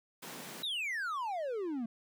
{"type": "high-pass noise", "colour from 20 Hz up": "pink", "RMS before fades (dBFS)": -46, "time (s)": [0.22, 0.63], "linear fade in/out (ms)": 10, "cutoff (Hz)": 140, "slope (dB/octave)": 96}
{"type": "exponential sweep", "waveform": "triangle", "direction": "down", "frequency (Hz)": [3951, 220], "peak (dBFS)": -32, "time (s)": [0.63, 1.86], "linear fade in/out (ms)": 5}
{"effects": []}